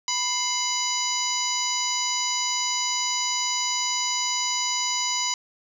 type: harmonic tone with a mistuned harmonic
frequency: 990 Hz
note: B5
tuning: 4 cents sharp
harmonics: 1 / 2 / 3 / 4 / 5 / 6 / 7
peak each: -30 / -33 / -33 / -32 / -30 / -30 / -30 dBFS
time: 0.08-5.34 s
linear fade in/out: 2 ms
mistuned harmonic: 2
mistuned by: +100 cents
effects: 9-bit